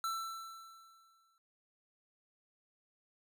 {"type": "tone with exponential decay", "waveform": "square", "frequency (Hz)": 1335, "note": "E6", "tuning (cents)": 22, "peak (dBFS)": -34, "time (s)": [0.04, 1.38], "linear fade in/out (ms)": 1, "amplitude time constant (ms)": 290, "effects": []}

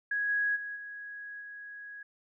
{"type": "tone with level steps", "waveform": "sine", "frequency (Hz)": 1661.2, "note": "G#6", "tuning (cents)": 0, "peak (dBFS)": [-28, -26, -36, -40, -42], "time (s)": [0.11, 2.03], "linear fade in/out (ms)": 5, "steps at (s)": [0.28, 0.55, 0.75, 1.4], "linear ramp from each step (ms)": 20, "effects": []}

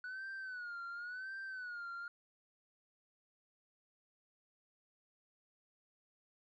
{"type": "tone with vibrato", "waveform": "sine", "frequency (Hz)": 1474, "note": "F#6", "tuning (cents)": -7, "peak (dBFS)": -40, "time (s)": [0.04, 2.08], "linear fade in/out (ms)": 2, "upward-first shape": "sine", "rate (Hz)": 0.93, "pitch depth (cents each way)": 110, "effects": ["tanh soft clip ceiling -41 dBFS"]}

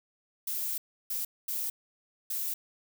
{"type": "noise bursts at uneven times", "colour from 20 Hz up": "violet", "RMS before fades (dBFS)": -33, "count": 4, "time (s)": [[0.47, 0.78], [1.1, 1.25], [1.48, 1.7], [2.3, 2.54]], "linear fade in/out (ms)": 5, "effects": []}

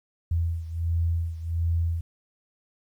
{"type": "beating tone pair", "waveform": "sine", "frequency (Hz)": [83.3, 84.7], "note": ["E2", "E2"], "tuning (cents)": [19, 48], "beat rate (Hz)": 1.4, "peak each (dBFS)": [-25, -29], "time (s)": [0.31, 2.01], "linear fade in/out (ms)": 5, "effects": ["10-bit"]}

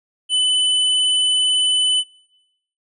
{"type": "tone", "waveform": "square", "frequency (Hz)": 3006, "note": "F#7", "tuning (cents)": 27, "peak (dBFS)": -15, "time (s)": [0.29, 2.04], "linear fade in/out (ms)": 50, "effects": ["noise-tail reverb RT60 0.9 s tail -23 dB re dry", "resampled to 24000 Hz"]}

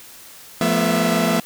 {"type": "tone cluster", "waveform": "sawtooth", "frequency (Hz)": [172.7, 215.8, 242.9, 665], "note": ["F3", "A3", "B3", "E5"], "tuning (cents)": [-19, -33, -29, 15], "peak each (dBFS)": -18, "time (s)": [0.61, 1.4], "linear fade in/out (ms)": 2, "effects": ["white hiss -42 dBFS RMS until 1.45 s"]}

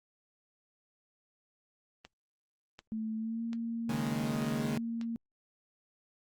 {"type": "click train", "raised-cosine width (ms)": 0.2, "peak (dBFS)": -29, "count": 5, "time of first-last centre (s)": [2.05, 5.013], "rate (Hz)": 1.35}
{"type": "tone with pitch glide", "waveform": "sine", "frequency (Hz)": [219.9, 230.6], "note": ["A3", "A#3"], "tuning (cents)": [-1, -19], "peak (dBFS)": -33, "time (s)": [2.92, 5.16], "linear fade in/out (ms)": 0, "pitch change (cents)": 82, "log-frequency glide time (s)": [3.17, 3.43]}
{"type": "chord", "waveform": "sawtooth", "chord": "C# suspended second", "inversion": "none", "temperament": "equal", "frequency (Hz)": [138.59, 155.56, 207.7], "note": ["C#3", "D#3", "G#3"], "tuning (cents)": [0, 0, 0], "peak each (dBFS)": -34, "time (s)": [3.89, 4.78], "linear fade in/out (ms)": 5}
{"effects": ["Opus 32 kbps"]}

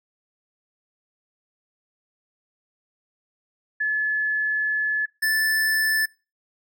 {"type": "tone pair in turn", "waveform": ["sine", "square"], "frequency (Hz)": [1719, 1754.1], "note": ["A6", "A6"], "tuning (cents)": [-41, -6], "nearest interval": "unison", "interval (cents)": 35, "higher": "second", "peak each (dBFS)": -20, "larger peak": "neither", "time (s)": [[3.8, 5.06], [5.22, 6.06]], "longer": "first", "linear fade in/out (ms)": 10, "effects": ["noise-tail reverb RT60 0.3 s tail -23 dB re dry"]}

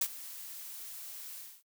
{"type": "noise with ADSR envelope", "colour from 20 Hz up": "blue", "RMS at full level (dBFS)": -28, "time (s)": [0.01, 1.63], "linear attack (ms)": 6, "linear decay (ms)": 55, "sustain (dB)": -17, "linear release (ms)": 260, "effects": ["noise-tail reverb RT60 0.1 s tail -26 dB re dry"]}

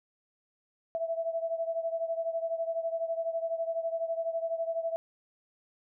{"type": "beating tone pair", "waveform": "sine", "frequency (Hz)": [658, 670], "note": ["E5", "E5"], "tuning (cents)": [-3, 28], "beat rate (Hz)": 12, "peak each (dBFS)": [-31, -35], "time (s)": [0.95, 4.96], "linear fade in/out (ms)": 0, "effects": []}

